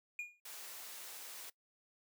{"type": "tone with exponential decay", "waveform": "triangle", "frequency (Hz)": 2433, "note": "D#7", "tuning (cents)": -39, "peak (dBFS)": -34, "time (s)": [0.19, 0.4], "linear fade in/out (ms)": 2, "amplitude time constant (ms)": 44}
{"type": "noise", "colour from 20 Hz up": "white", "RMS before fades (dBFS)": -49, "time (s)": [0.45, 1.5], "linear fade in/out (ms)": 5}
{"effects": ["noise-tail reverb RT60 0.1 s tail -20 dB re dry", "high-pass 400 Hz 12 dB/octave"]}